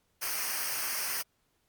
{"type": "noise with comb filter", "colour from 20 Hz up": "white", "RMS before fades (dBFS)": -33, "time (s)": [0.21, 1.23], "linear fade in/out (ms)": 20, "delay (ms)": 0.27, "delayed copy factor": -0.75, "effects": ["pink hiss -74 dBFS RMS until 1.68 s", "Opus 48 kbps"]}